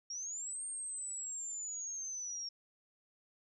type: linear two-way sweep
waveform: sine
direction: up then down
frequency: 5520 to 8690 to 5520 Hz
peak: -39 dBFS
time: 0.1-2.49 s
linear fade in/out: 5 ms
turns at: 0.64 s
effects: none